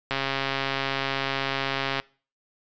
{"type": "click train", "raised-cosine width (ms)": 0.3, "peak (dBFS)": -10, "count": 258, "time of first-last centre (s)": [0.11, 2], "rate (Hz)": 136, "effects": ["noise-tail reverb RT60 0.4 s tail -24 dB re dry", "resampled to 16000 Hz"]}